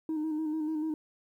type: tone with vibrato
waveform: sine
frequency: 311.1 Hz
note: D#4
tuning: in tune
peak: -27 dBFS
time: 0.09-0.94 s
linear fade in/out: 2 ms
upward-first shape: square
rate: 6.8 Hz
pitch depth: 34 cents each way
effects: tanh soft clip ceiling -28 dBFS + 11-bit